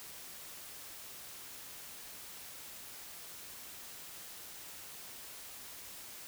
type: silence
effects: white hiss -49 dBFS RMS until 6.27 s